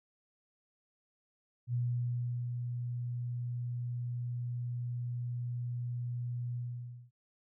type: tone with ADSR envelope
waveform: sine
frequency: 121.5 Hz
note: B2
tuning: 28 cents flat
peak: -29 dBFS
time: 1.67-7.11 s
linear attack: 68 ms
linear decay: 750 ms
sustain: -5 dB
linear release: 550 ms
effects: none